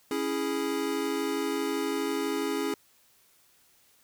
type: chord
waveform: square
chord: C# minor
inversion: none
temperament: equal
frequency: 277.2 / 329.6 / 415.3 Hz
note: C#4 / E4 / G#4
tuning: 0 / 0 / 0 cents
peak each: -33 / -34 / -32 dBFS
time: 0.11-2.74 s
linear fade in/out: 2 ms
effects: white hiss -63 dBFS RMS until 4.03 s